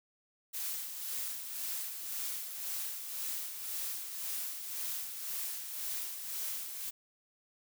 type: noise with tremolo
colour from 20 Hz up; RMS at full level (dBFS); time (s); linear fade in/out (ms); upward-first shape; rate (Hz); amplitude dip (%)
blue; -37; 0.53-6.91; 20; sine; 1.9; 50
effects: none